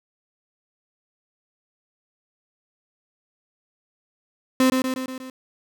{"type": "tone with echo", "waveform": "35% pulse", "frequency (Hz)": 259.2, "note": "C4", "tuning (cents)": -16, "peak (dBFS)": -13, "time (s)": [4.6, 4.7], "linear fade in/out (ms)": 2, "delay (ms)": 120, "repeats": 5, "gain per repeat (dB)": -4, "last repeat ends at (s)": 5.3, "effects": []}